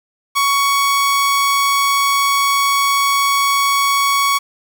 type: tone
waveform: sawtooth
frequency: 1117 Hz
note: C#6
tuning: 13 cents sharp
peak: -9 dBFS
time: 0.35-4.39 s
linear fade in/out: 20 ms
effects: 7-bit